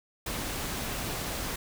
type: noise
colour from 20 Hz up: pink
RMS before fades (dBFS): -34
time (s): 0.26-1.56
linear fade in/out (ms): 5
effects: none